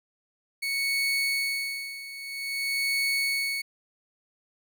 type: tone with tremolo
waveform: 30% pulse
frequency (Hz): 2217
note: C#7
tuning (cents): 0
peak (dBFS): -21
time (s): 0.62-3.62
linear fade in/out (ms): 10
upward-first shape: sine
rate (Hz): 0.51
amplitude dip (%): 80
effects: none